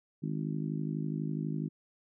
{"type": "harmonic tone", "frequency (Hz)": 52.1, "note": "G#1", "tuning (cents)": 6, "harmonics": [3, 4, 5, 6, 7], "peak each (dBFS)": [-34, -38, -39, -42, -47], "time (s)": [0.22, 1.69], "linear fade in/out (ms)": 20, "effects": []}